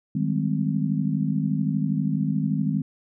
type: chord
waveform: sine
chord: Ab major seventh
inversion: second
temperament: just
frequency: 155.74 / 194.67 / 207.7 / 259.6 Hz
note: Eb3 / G3 / Ab3 / C4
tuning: +2 / -12 / 0 / -13 cents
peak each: -25 / -28 / -27 / -28 dBFS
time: 0.15-2.82 s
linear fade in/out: 5 ms
effects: none